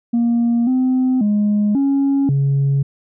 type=tone with pitch steps; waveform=sine; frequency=235.3 / 256.9 / 207.8 / 276.4 / 138.8 Hz; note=A#3 / C4 / G#3 / C#4 / C#3; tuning=+16 / -32 / +1 / -5 / +3 cents; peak=-11 dBFS; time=0.13-2.83 s; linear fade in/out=10 ms; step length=540 ms; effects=tanh soft clip ceiling -11 dBFS